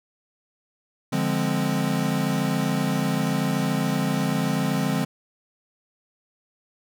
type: chord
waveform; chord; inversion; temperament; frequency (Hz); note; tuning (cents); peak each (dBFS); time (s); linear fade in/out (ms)
square; D half-diminished seventh; none; equal; 146.83 / 174.61 / 207.7 / 261.6; D3 / F3 / Ab3 / C4; 0 / 0 / 0 / 0; -28; 1.12-5.05; 10
effects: none